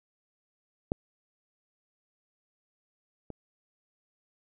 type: clicks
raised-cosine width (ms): 2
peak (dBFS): -14 / -26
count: 2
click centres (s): 0.919 / 3.303
effects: none